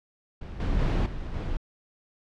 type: noise with level steps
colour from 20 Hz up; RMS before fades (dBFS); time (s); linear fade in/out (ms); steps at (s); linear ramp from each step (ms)
brown; -37 / -26 / -23 / -34 / -30; 0.41-1.57; 5; 0.6 / 0.79 / 1.06 / 1.34; 2
effects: low-pass 4000 Hz 12 dB/octave